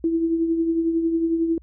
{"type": "tone with tremolo", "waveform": "sine", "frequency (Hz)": 330, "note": "E4", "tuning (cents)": 2, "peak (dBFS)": -16, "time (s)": [0.04, 1.58], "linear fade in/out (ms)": 2, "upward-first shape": "triangle", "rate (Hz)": 11, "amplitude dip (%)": 55, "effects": ["added 60 Hz sine -46 dBFS peak until 1.62 s"]}